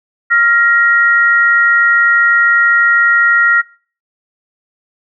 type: tone pair together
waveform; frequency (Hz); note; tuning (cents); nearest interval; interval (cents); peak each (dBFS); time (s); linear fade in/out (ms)
sine; 1393.9 / 1888; F6 / A#6; -4 / +22; perfect fourth; 526; -10; 0.3-3.62; 20
effects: noise-tail reverb RT60 0.4 s tail -21 dB re dry